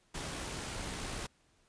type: noise with amplitude modulation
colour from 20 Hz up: pink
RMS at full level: -39 dBFS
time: 0.14-1.27 s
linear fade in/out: 10 ms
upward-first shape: sine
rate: 62.9 Hz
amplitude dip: 25%
effects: pink hiss -70 dBFS RMS until 1.68 s + resampled to 22050 Hz